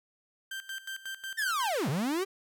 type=tone with tremolo; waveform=30% pulse; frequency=1568 Hz; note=G6; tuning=in tune; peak=-33 dBFS; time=0.51-1.77 s; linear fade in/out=5 ms; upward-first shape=square; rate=5.5 Hz; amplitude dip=80%
type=linear two-way sweep; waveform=45% pulse; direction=down then up; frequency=1837 to 122 to 401.5 Hz; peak=-28 dBFS; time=1.37-2.25 s; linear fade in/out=20 ms; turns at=1.89 s
effects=none